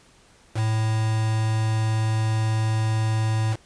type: tone with quantisation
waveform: triangle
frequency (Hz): 110.2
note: A2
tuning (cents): +3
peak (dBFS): -18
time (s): 0.54-3.57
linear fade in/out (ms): 50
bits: 5
effects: pink hiss -55 dBFS RMS until 3.65 s + resampled to 22050 Hz